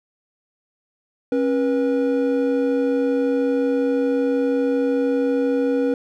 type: tone pair together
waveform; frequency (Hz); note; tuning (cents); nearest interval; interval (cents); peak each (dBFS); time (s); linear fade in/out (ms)
triangle; 272.1 / 484.9; C#4 / B4; -32 / -32; minor seventh; 1000; -18; 1.32-5.94; 2
effects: none